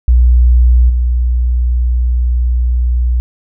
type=tone with level steps; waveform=sine; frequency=60.8 Hz; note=B1; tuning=26 cents flat; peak=-4 / -9 dBFS; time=0.08-3.2 s; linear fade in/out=0 ms; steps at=0.89 s; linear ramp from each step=10 ms; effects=none